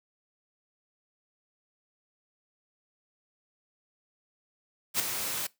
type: noise with ADSR envelope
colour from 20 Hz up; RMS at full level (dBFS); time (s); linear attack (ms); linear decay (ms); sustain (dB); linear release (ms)
white; -24; 4.94-5.47; 58; 4; -9; 6
effects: noise-tail reverb RT60 0.2 s tail -21 dB re dry + high-pass 100 Hz 12 dB/octave